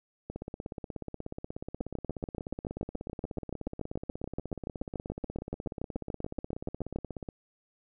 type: two click trains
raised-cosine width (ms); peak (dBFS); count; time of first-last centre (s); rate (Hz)
2; -24 / -20; 117 / 37; 0.3-7.288 / 1.81-6.96; 16.6 / 6.99
effects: none